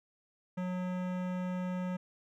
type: tone with hard clipping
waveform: sine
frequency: 182.1 Hz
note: F#3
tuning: 27 cents flat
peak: -35 dBFS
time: 0.57-1.97 s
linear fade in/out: 10 ms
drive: 18 dB
effects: none